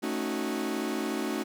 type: chord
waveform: 40% pulse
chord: D# half-diminished seventh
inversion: second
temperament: equal with one note detuned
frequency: 220 / 273.7 / 311.1 / 370 Hz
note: A3 / C#4 / D#4 / F#4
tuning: 0 / -22 / 0 / 0 cents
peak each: -34 dBFS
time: 0.02-1.44 s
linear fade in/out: 20 ms
effects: none